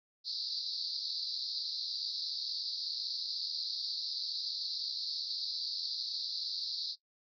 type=band-pass noise; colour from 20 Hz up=pink; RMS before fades=-38 dBFS; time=0.24-6.96 s; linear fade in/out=50 ms; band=4000 to 5000 Hz; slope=96 dB/octave; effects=noise-tail reverb RT60 0.1 s tail -18 dB re dry